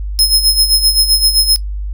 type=tone with tremolo; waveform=sawtooth; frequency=5150 Hz; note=E8; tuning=41 cents flat; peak=-3 dBFS; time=0.19-1.56 s; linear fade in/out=0 ms; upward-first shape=sine; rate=7.7 Hz; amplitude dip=70%; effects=noise-tail reverb RT60 0.1 s tail -19 dB re dry + added 50 Hz sine -18 dBFS peak until 1.93 s